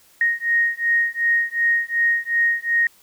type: beating tone pair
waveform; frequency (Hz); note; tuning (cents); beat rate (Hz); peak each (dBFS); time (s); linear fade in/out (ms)
sine; 1864.7 / 1867.4; A#6 / A#6; 0 / +3; 2.7; -20; 0.21-2.87; 2
effects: white hiss -54 dBFS RMS until 3.02 s